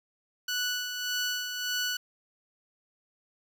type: tone with tremolo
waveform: 15% pulse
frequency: 1480 Hz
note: F#6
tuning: in tune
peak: -21 dBFS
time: 0.48-1.97 s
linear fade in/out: 5 ms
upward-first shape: sine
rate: 1.7 Hz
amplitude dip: 50%
effects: none